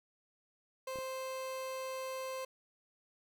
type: tone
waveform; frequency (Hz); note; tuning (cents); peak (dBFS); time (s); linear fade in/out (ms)
30% pulse; 523.3; C5; 0; -36; 0.87-2.45; 5
type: clicks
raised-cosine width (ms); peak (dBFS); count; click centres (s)
2; -36; 2; 0.958 / 0.987
effects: none